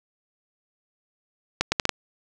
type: accelerating click train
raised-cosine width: 0.2 ms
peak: -3 dBFS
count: 5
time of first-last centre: 1.61-1.893 s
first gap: 110 ms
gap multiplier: 0.71
effects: none